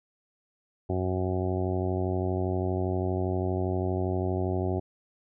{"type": "harmonic tone", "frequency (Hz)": 92.5, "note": "F#2", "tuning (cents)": 0, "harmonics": [1, 2, 3, 4, 5, 6, 7, 8, 9], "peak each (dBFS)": [-29, -35, -35, -31, -42, -41, -37, -39, -45], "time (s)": [0.89, 4.8], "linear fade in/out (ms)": 10, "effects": []}